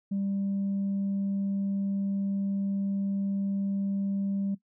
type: tone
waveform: sine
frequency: 197.3 Hz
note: G3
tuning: 11 cents sharp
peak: -25 dBFS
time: 0.11-4.55 s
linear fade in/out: 10 ms
effects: noise-tail reverb RT60 0.1 s tail -17 dB re dry + tanh soft clip ceiling -24 dBFS